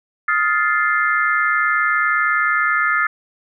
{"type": "chord", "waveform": "sine", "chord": "F dominant seventh", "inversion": "third", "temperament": "just", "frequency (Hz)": [1257.2, 1396.9, 1746.1, 2095], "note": ["Eb6", "F6", "A6", "C7"], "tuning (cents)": [18, 0, -14, 2], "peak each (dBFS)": [-20, -20, -19, -23], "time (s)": [0.28, 3.07], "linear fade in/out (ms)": 5, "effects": []}